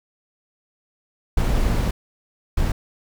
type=noise bursts at uneven times; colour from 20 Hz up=brown; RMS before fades=-19 dBFS; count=2; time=1.37-1.91 / 2.57-2.72 s; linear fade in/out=5 ms; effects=none